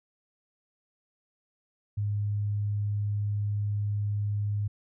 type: tone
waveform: sine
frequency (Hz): 103.2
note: G#2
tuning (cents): -10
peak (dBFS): -26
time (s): 1.97-4.68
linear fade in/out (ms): 10
effects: none